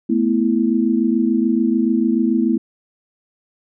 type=chord; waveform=sine; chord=A suspended second; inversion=none; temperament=equal; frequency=220 / 246.9 / 329.6 Hz; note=A3 / B3 / E4; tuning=0 / 0 / 0 cents; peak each=-18 / -18 / -19 dBFS; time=0.09-2.58 s; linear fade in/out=10 ms; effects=none